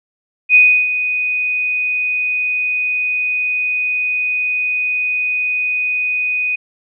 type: tone with ADSR envelope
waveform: sine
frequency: 2489 Hz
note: D#7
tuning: in tune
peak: -4 dBFS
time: 0.49-6.56 s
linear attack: 59 ms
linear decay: 320 ms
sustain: -11 dB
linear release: 11 ms
effects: none